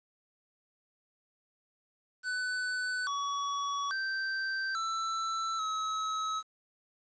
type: tone with pitch steps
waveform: square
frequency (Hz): 1499 / 1130 / 1559 / 1330 / 1286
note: F#6 / C#6 / G6 / E6 / E6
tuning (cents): +22 / +33 / -10 / +15 / -43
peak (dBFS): -32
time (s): 2.23-6.43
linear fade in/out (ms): 50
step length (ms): 840
effects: resampled to 16000 Hz + 10-bit